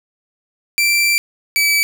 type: tone pair in turn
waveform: sawtooth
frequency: 2347 / 2299 Hz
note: D7 / D7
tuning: -2 / -37 cents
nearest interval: unison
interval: 35 cents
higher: first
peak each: -9 dBFS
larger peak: neither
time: 0.78-1.18 / 1.56-1.83 s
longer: first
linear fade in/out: 0 ms
effects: none